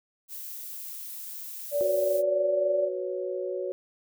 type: noise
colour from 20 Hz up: violet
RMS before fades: -39 dBFS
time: 0.28-2.23 s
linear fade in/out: 50 ms
type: tone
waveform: sine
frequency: 578 Hz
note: D5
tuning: 28 cents flat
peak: -23 dBFS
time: 1.71-2.9 s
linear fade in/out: 50 ms
type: chord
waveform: sine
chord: F# suspended fourth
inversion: none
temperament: equal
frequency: 370 / 493.9 / 554.4 Hz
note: F#4 / B4 / C#5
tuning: 0 / 0 / 0 cents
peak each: -32 / -36 / -33 dBFS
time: 1.81-3.72 s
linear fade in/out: 0 ms
effects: none